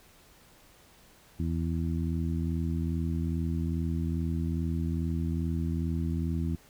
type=harmonic tone; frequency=82.41 Hz; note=E2; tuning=in tune; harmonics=1 / 2 / 3 / 4; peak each=-30 / -32 / -35 / -40 dBFS; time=1.39-6.56 s; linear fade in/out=10 ms; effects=pink hiss -58 dBFS RMS until 6.69 s